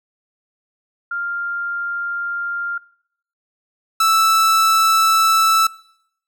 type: tone pair in turn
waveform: sine / 45% pulse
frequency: 1396.9 / 1318.5 Hz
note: F6 / E6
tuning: 0 / 0 cents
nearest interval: minor second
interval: 100 cents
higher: first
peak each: -21 / -12 dBFS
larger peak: second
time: 1.11-2.78 / 4-5.67 s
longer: neither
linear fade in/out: 5 ms
effects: noise-tail reverb RT60 0.7 s tail -22 dB re dry